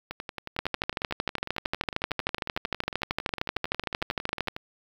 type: two click trains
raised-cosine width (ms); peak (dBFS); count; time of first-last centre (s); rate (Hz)
0.3; -18 / -10; 50 / 52; 0.11-4.565 / 0.59-4.483; 11 / 13.1
effects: 7-bit